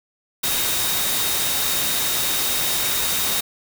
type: tone in noise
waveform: sine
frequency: 3729 Hz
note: A#7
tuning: in tune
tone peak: -28 dBFS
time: 0.43-3.41 s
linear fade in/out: 10 ms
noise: white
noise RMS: -22 dBFS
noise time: 0.43-3.41 s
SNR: -9 dB
effects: none